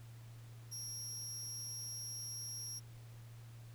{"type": "tone with amplitude modulation", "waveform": "30% pulse", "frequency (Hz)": 5610, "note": "F8", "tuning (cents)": 7, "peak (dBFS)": -36, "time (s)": [0.71, 2.8], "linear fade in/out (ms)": 20, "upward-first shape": "sine", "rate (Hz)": 265, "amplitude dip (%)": 70, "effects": ["added 116 Hz sine -51 dBFS peak until 3.74 s", "pink hiss -64 dBFS RMS until 3.74 s"]}